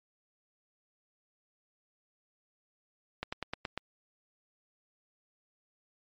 slowing click train, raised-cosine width 0.3 ms, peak -18 dBFS, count 6, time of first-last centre 3.23-3.776 s, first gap 95 ms, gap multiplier 1.07, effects MP3 48 kbps

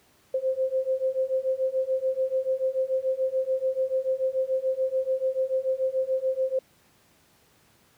sine beating tone pair, 520 / 526.9 Hz, C5 / C5, -11 / +12 cents, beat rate 6.9 Hz, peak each -27 / -26 dBFS, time 0.34-6.59 s, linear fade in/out 5 ms, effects pink hiss -61 dBFS RMS until 7.97 s + high-pass 80 Hz 12 dB/octave

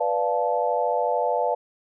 sine chord, B half-diminished seventh, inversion none, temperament equal with one note detuned, 493.9 / 587.3 / 698.5 / 871.4 Hz, B4 / D5 / F5 / A5, 0 / 0 / 0 / -17 cents, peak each -26 dBFS, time 0-1.55 s, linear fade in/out 10 ms, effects none

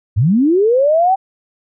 sine linear sweep, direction up, 87.31 to 786 Hz, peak -9 dBFS, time 0.16-1.16 s, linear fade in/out 20 ms, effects none

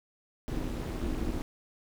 brown noise with amplitude modulation, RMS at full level -29 dBFS, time 0.48-1.42 s, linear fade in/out 0 ms, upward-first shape sine, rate 282 Hz, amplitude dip 95%, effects none

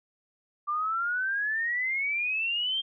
sine exponential sweep, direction up, 1174.7 to 3207 Hz, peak -26 dBFS, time 0.67-2.82 s, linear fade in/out 20 ms, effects none

